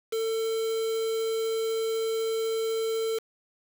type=tone with quantisation; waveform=triangle; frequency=448 Hz; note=A4; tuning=31 cents sharp; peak=-24 dBFS; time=0.12-3.19 s; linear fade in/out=10 ms; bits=6; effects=none